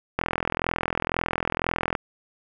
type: click train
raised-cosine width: 0.5 ms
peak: -8 dBFS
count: 75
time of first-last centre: 0.19-1.952 s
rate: 42 Hz
effects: none